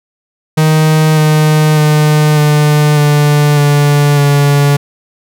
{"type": "tone with pitch steps", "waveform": "45% pulse", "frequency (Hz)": [156.1, 153.86, 151.66, 149.48, 147.34, 145.23, 143.14], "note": ["D#3", "D#3", "D#3", "D3", "D3", "D3", "D3"], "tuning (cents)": [6, -19, -44, 31, 6, -19, -44], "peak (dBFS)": -6, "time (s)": [0.57, 4.77], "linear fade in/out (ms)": 10, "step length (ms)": 600, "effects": []}